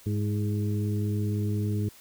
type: harmonic tone with a mistuned harmonic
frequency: 103.83 Hz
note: G#2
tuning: in tune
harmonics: 1 / 2 / 3 / 4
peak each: -26 / -32 / -36 / -38 dBFS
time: 0.06-1.89 s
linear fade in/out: 5 ms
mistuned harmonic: 3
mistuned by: +34 cents
effects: white hiss -53 dBFS RMS until 2 s